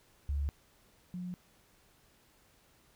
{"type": "tone pair in turn", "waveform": "sine", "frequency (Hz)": [71.2, 179.41], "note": ["C#2", "F3"], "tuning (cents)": [47, 47], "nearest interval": "octave + major third", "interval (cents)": 1600, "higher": "second", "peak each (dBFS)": [-30, -37], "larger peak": "first", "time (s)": [[0.29, 0.49], [1.14, 1.34]], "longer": "neither", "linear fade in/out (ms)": 0, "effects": ["pink hiss -66 dBFS RMS until 2.95 s"]}